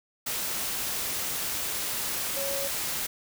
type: tone in noise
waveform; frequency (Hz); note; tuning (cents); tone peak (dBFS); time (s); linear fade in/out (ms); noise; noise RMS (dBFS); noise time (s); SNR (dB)
sine; 554.4; C#5; 0; -32; 2.36-2.68; 10; white; -31; 0.26-3.07; -4
effects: none